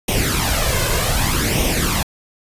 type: noise with flanger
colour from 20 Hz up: pink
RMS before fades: -18 dBFS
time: 0.08-2.03 s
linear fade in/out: 5 ms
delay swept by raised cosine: 0.33 to 1.93 ms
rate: 0.65 Hz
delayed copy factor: +0.65
effects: resampled to 32000 Hz